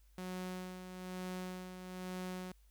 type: tone with tremolo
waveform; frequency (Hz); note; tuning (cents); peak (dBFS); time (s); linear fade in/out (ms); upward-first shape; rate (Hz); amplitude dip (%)
sawtooth; 183.5; F#3; -14; -36; 0.18-2.52; 2; sine; 1.1; 55
effects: added 50 Hz sine -62 dBFS peak until 2.7 s + white hiss -75 dBFS RMS until 2.7 s